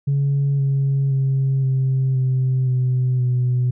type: tone with pitch steps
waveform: sine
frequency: 140 / 137.36 / 134.76 / 132.22 / 129.72 / 127.27 / 124.87 Hz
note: C#3 / C#3 / C#3 / C3 / C3 / C3 / B2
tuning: +18 / -15 / -49 / +19 / -15 / -48 / +20 cents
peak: -14 dBFS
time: 0.07-3.71 s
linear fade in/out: 10 ms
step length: 520 ms
effects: tanh soft clip ceiling -13 dBFS